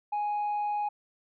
sine tone, 831 Hz, G#5, 1 cent sharp, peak -25 dBFS, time 0.12-0.89 s, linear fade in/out 10 ms, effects tanh soft clip ceiling -26 dBFS

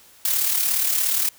blue noise with amplitude modulation, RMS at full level -19 dBFS, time 0.25-1.29 s, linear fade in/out 2 ms, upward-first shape sine, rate 37.1 Hz, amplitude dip 50%, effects white hiss -51 dBFS RMS until 1.38 s

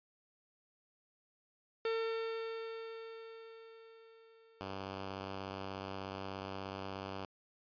45% pulse tone with exponential decay, 451.8 Hz, A4, 46 cents sharp, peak -32 dBFS, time 1.85-5.4 s, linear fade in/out 2 ms, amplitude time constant 770 ms
5% pulse tone, 96.7 Hz, G2, 23 cents flat, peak -30 dBFS, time 4.61-7.25 s, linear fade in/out 0 ms
effects resampled to 11025 Hz

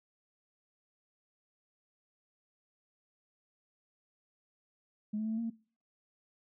sine tone with pitch steps, 211.4 / 217.1 / 220.5 / 222.4 / 230.7 / 227.7 Hz, G#3 / A3 / A3 / A3 / A#3 / A#3, +31 / -23 / +4 / +19 / -18 / -40 cents, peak -31 dBFS, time 5.13-5.502 s, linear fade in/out 10 ms, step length 62 ms, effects noise-tail reverb RT60 0.4 s tail -21 dB re dry + tanh soft clip ceiling -27 dBFS

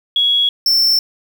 sine / square tone pair in turn, 3339 / 5379 Hz, G#7 / E8, +9 / +34 cents, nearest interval minor sixth, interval 825 cents, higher second, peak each -11 dBFS, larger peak neither, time 0.16-0.49 / 0.66-0.99 s, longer neither, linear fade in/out 2 ms, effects 7-bit

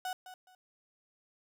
35% pulse tone with echo, 740 Hz, F#5, in tune, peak -33 dBFS, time 0.05-0.13 s, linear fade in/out 2 ms, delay 210 ms, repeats 2, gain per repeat -12 dB, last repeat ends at 0.55 s, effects none

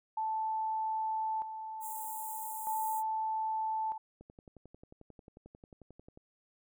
sine tone with tremolo, 878 Hz, A5, 4 cents flat, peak -31 dBFS, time 0.17-3.98 s, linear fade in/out 5 ms, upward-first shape square, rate 0.4 Hz, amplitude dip 60%
white high-pass noise, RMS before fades -44 dBFS, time 1.8-3.03 s, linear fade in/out 50 ms, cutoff 7000 Hz, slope 96 dB/octave
click train, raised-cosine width 2 ms, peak -39 dBFS, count 23, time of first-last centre 4.21-6.174 s, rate 11.2 Hz
effects none

